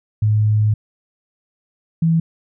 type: tone pair in turn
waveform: sine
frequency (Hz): 106.8 / 164.12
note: G#2 / E3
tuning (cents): +49 / -7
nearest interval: perfect fifth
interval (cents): 744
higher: second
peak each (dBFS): -12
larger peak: neither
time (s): 0.22-0.74 / 2.02-2.2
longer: first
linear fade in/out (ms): 5
effects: none